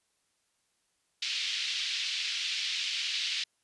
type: band-pass noise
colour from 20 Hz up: pink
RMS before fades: -33 dBFS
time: 1.22-3.44 s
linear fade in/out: 5 ms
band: 2600 to 4800 Hz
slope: 24 dB/octave
effects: white hiss -75 dBFS RMS until 3.63 s + resampled to 24000 Hz